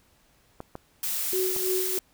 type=clicks; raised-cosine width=1 ms; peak=-22 dBFS; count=3; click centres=0.604 / 0.754 / 1.564 s
type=noise; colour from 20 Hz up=blue; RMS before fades=-29 dBFS; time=1.03-1.99 s; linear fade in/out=2 ms
type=tone with tremolo; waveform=sine; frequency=372.9 Hz; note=F#4; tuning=14 cents sharp; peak=-24 dBFS; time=1.33-1.98 s; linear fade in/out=0 ms; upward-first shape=sine; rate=3.1 Hz; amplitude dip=70%
effects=pink hiss -63 dBFS RMS until 2.13 s